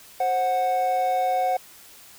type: tone pair together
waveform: triangle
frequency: 527 / 738.1 Hz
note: C5 / F#5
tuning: +12 / -4 cents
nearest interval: tritone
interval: 584 cents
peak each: -25 / -19 dBFS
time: 0.2-1.57 s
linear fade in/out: 5 ms
effects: white hiss -48 dBFS RMS until 2.18 s